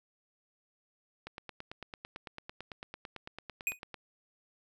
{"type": "click train", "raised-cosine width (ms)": 0.3, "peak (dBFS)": -26, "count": 25, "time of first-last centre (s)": [1.27, 3.943], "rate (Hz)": 8.98}
{"type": "tone with exponential decay", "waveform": "square", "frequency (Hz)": 2489, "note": "D#7", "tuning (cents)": 0, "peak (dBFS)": -26, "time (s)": [3.67, 3.79], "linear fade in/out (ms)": 1, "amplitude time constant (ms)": 26}
{"effects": []}